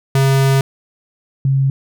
square / sine tone pair in turn, 135.5 / 135.5 Hz, C#3 / C#3, -39 / -39 cents, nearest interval unison, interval 0 cents, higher neither, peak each -11 dBFS, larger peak neither, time 0.15-0.61 / 1.45-1.7 s, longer first, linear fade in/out 2 ms, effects none

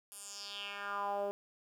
10% pulse tone with band-pass filter sweep, 201.9 Hz, G#3, 49 cents flat, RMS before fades -40 dBFS, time 0.12-1.31 s, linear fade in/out 0 ms, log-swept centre 11000 to 480 Hz, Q 3.5, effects 11-bit

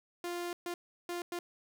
sawtooth tone bursts at uneven times, 349.2 Hz, F4, in tune, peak -32 dBFS, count 4, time 0.24-0.53 / 0.66-0.74 / 1.09-1.22 / 1.32-1.39 s, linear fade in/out 2 ms, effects none

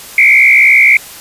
sine tone with frequency modulation, 2217 Hz, C#7, in tune, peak -3 dBFS, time 0.18-0.97 s, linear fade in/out 2 ms, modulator 63.4 Hz, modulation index 2.2, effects white hiss -31 dBFS RMS until 1.2 s + resampled to 32000 Hz

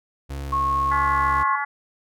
35% pulse tone with vibrato, 68.7 Hz, C#2, 15 cents flat, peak -27 dBFS, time 0.29-1.44 s, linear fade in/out 20 ms, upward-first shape triangle, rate 1.8 Hz, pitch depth 23 cents each way
sine tone with pitch glide, 1091 to 1083.5 Hz, C#6 to C#6, -28 to -40 cents, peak -19 dBFS, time 0.52-1.56 s, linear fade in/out 10 ms, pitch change -12 cents, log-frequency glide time 0.9-1.04 s
harmonic tone, 284.1 Hz, C#4, 43 cents sharp, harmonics 3 / 4 / 5 / 6 / 7, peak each -28 / -29 / -30 / -31 / -31 dBFS, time 0.91-1.65 s, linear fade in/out 10 ms
effects none

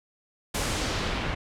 pink noise with low-pass filter sweep, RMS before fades -29 dBFS, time 0.54-1.35 s, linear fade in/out 10 ms, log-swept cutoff 11000 to 2400 Hz, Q 1, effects none

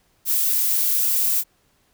violet noise, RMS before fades -20 dBFS, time 0.25-1.44 s, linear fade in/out 50 ms, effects pink hiss -63 dBFS RMS until 1.93 s

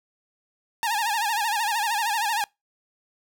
sawtooth tone with vibrato, 872 Hz, A5, 16 cents flat, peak -19 dBFS, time 0.83-2.44 s, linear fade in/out 0 ms, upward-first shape sine, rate 13 Hz, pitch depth 130 cents each way, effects noise-tail reverb RT60 0.2 s tail -25 dB re dry

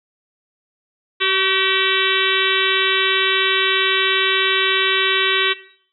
harmonic tone with a mistuned harmonic, 383 Hz, G4, 40 cents flat, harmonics 1 / 3 / 4 / 5 / 6 / 7 / 8 / 9 / 10, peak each -24 / -24 / -24 / -24 / -24 / -24 / -24 / -24 / -24 dBFS, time 1.2-5.54 s, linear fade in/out 20 ms, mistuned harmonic 3, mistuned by -28 cents, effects noise-tail reverb RT60 0.6 s tail -17 dB re dry

